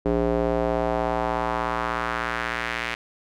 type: tone with band-pass filter sweep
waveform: square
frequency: 58.3 Hz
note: A#1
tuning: 1 cent sharp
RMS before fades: -25 dBFS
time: 0.05-2.95 s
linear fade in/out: 10 ms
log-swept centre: 410 to 2200 Hz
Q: 1.8
effects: none